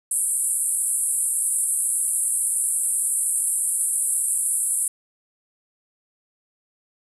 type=band-pass noise; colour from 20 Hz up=white; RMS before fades=-23 dBFS; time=0.11-4.88 s; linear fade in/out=2 ms; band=8200 to 11000 Hz; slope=96 dB/octave; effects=none